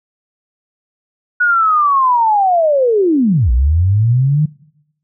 sine linear two-way sweep, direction down then up, 1471 to 55.8 to 156.5 Hz, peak -9 dBFS, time 1.4-4.46 s, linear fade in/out 10 ms, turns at 3.51 s, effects noise-tail reverb RT60 0.8 s tail -21 dB re dry

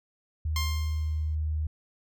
sine tone with pitch glide, 77.78 to 77.24 Hz, D#2 to D#2, 0 to -12 cents, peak -26 dBFS, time 0.45-1.67 s, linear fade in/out 5 ms, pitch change -12 cents, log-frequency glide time 0.83-1.4 s
10% pulse tone with exponential decay, 1058 Hz, C6, 19 cents sharp, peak -20 dBFS, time 0.56-1.35 s, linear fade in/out 2 ms, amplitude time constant 170 ms
effects none

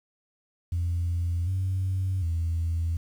sine tone with pitch steps, 86.1 / 94.3 / 83.2 Hz, F2 / F#2 / E2, -24 / +33 / +17 cents, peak -23 dBFS, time 0.72-2.97 s, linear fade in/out 5 ms, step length 750 ms, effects tanh soft clip ceiling -21 dBFS + 9-bit

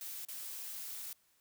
blue noise with dropouts, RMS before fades -44 dBFS, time 0.01-1.13 s, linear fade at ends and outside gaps 2 ms, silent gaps 0.251-0.285 s, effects white hiss -72 dBFS RMS until 1.4 s

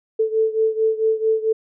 sine beating tone pair, 440 / 444.5 Hz, A4 / A4, 0 / +18 cents, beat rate 4.5 Hz, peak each -18 / -21 dBFS, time 0.19-1.53 s, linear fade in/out 10 ms, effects none

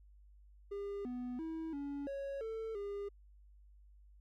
triangle tone with pitch steps, 402.6 / 247.6 / 323 / 283.4 / 553 / 445.9 / 404.1 Hz, G4 / B3 / E4 / C#4 / C#5 / A4 / G#4, +46 / +5 / -35 / +38 / -4 / +23 / -47 cents, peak -37 dBFS, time 0.71-3.09 s, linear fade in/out 10 ms, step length 340 ms, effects added 50 Hz sine -58 dBFS peak until 4.2 s

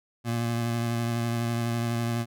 25% pulse tone with vibrato, 117.2 Hz, A#2, 10 cents sharp, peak -22 dBFS, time 0.24-2.26 s, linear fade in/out 50 ms, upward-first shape sine, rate 12 Hz, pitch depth 20 cents each way, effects none

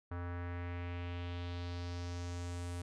square tone with low-pass filter sweep, 87.6 Hz, F2, 6 cents sharp, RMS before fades -41 dBFS, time 0.11-2.82 s, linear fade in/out 5 ms, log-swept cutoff 1400 to 9600 Hz, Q 2.2, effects none

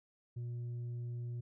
sine tone with tanh clipping, 120 Hz, B2, 49 cents flat, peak -39 dBFS, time 0.36-1.41 s, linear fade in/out 10 ms, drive 3 dB, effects none

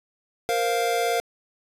square chord, Bb suspended second, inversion none, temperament equal, 466.2 / 523.3 / 698.5 Hz, Bb4 / C5 / F5, 0 / 0 / 0 cents, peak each -26 / -31 / -25 dBFS, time 0.49-1.2 s, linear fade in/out 0 ms, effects resampled to 32000 Hz + 9-bit

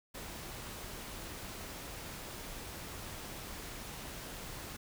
pink noise, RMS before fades -45 dBFS, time 0.14-4.77 s, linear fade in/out 10 ms, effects none

